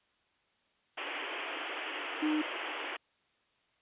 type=band-pass noise; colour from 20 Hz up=white; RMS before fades=-39 dBFS; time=0.97-2.97 s; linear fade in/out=10 ms; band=280 to 3200 Hz; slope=96 dB/octave
type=tone; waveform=triangle; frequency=306.6 Hz; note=D#4; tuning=25 cents flat; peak=-26 dBFS; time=2.22-2.42 s; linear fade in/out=10 ms
effects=white hiss -72 dBFS RMS until 3.81 s + resampled to 8000 Hz